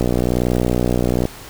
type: click train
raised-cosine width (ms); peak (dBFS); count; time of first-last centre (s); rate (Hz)
2; -4; 77; 0.01-1.254; 61.1
effects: pink hiss -37 dBFS RMS until 1.49 s